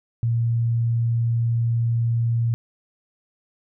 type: tone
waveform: sine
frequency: 116.54 Hz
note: A#2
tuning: in tune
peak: -18 dBFS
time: 0.23-2.54 s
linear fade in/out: 0 ms
effects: none